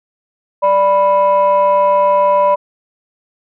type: tone pair together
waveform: sine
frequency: 587.3 / 987.8 Hz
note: D5 / B5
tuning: 0 / 0 cents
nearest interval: major sixth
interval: 900 cents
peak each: -10 dBFS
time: 0.62-2.56 s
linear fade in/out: 20 ms
effects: tanh soft clip ceiling -4 dBFS